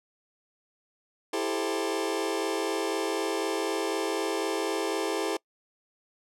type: chord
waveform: sawtooth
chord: A minor seventh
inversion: second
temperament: just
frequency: 330 / 396 / 440 / 528 Hz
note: E4 / G4 / A4 / C5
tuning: +2 / +18 / 0 / +16 cents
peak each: -28 / -28 / -28 / -32 dBFS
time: 1.33-5.37 s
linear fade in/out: 5 ms
effects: noise-tail reverb RT60 0.1 s tail -25 dB re dry + low-pass 11000 Hz 12 dB/octave